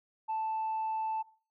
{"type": "tone", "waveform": "sine", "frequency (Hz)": 880, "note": "A5", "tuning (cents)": 0, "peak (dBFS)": -29, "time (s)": [0.28, 1.23], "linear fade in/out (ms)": 20, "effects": ["noise-tail reverb RT60 0.4 s tail -20 dB re dry", "tanh soft clip ceiling -28 dBFS"]}